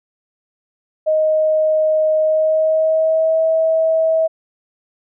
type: tone with pitch glide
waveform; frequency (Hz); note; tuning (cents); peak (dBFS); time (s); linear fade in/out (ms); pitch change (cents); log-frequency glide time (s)
sine; 624 to 644.5; D#5 to E5; +5 to -39; -12; 1.06-4.28; 20; +56; 2.2-3.41
effects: none